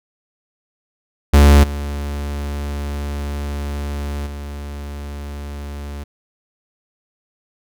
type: tone with level steps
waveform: 45% pulse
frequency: 71.9 Hz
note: D2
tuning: 36 cents flat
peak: -6 / -22 / -27 dBFS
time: 1.33-6.04 s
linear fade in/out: 10 ms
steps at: 1.63 / 4.26 s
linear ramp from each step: 10 ms
effects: none

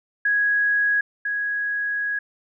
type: tone pair in turn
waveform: sine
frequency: 1661.2 / 1661.2 Hz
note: G#6 / G#6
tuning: 0 / 0 cents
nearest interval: unison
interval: 0 cents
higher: neither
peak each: -17 / -22 dBFS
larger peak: first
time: 0.25-1.01 / 1.25-2.19 s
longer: second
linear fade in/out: 5 ms
effects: none

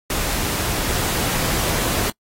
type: noise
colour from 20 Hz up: pink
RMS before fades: -22 dBFS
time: 0.1-2.1 s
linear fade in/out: 2 ms
effects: noise-tail reverb RT60 0.1 s tail -26 dB re dry + AAC 48 kbps

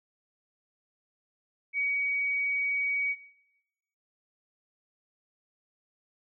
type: tone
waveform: sine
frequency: 2258 Hz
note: C#7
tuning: 31 cents sharp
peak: -26 dBFS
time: 1.73-3.16 s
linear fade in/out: 50 ms
effects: noise-tail reverb RT60 1.0 s tail -20 dB re dry

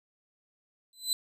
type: tone with exponential growth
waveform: 25% pulse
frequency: 4025 Hz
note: B7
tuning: 32 cents sharp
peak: -18 dBFS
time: 0.93-1.13 s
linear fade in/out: 1 ms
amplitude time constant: 43 ms
effects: none

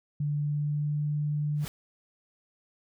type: tone with pitch glide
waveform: sine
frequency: 146.83 to 148.45 Hz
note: D3 to D3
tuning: 0 to +19 cents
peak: -26 dBFS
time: 0.2-1.65 s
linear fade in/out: 5 ms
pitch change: +19 cents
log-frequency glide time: 0.38-1.02 s
type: noise with exponential growth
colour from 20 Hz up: pink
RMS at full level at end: -35 dBFS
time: 1.55-1.68 s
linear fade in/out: 0 ms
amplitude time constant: 28 ms
effects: none

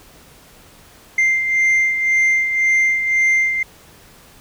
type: beating tone pair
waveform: sine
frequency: 2093 / 2094.9 Hz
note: C7 / C7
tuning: 0 / +2 cents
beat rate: 1.9 Hz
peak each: -12 / -19 dBFS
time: 1.18-3.63 s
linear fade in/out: 5 ms
effects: tanh soft clip ceiling -11 dBFS + pink hiss -46 dBFS RMS until 4.4 s

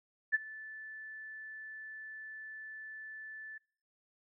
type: tone with ADSR envelope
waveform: sine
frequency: 1750 Hz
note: A6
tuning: 10 cents flat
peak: -23 dBFS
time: 0.32-3.58 s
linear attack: 26 ms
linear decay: 24 ms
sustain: -21 dB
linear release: 6 ms
effects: noise-tail reverb RT60 0.5 s tail -25 dB re dry

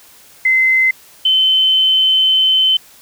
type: tone pair in turn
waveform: sine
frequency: 2059 / 3065 Hz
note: C7 / G7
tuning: -28 / -40 cents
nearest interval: perfect fifth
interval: 688 cents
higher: second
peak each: -9 dBFS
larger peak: neither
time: 0.45-0.91 / 1.25-2.77 s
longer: second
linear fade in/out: 5 ms
effects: white hiss -44 dBFS RMS until 3.01 s

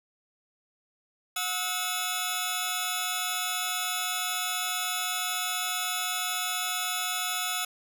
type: tone cluster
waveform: 15% pulse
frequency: 729 / 1293 / 3453 Hz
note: F#5 / E6 / A7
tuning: -26 / -34 / -33 cents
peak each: -28 / -26 / -25 dBFS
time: 1.36-7.65 s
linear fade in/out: 5 ms
effects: none

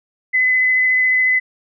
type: tone with vibrato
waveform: sine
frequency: 2021 Hz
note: B6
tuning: 39 cents sharp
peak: -12 dBFS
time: 0.33-1.4 s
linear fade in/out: 20 ms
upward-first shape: sine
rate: 14 Hz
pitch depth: 10 cents each way
effects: none

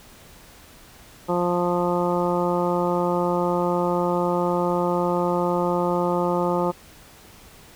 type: harmonic tone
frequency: 176 Hz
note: F3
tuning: 14 cents sharp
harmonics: 1 / 2 / 3 / 4 / 5 / 6 / 7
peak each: -26 / -25 / -25 / -32 / -27 / -33 / -31 dBFS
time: 1.28-6.72 s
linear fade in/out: 20 ms
effects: pink hiss -48 dBFS RMS until 7.75 s

